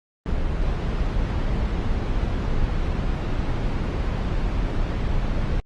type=noise; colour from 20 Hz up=brown; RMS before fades=-23 dBFS; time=0.26-5.6 s; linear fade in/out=0 ms; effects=low-pass 4000 Hz 12 dB/octave + Opus 24 kbps